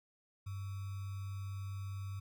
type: tone with sample-and-hold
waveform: sine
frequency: 97.7 Hz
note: G2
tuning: 5 cents flat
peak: -39 dBFS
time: 0.46-2.2 s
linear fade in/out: 10 ms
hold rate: 1225 Hz
effects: none